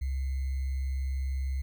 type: tone with sample-and-hold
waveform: sine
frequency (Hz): 66.6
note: C2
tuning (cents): +31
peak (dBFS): -28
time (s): 0.01-1.62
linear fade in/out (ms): 10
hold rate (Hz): 2100
effects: none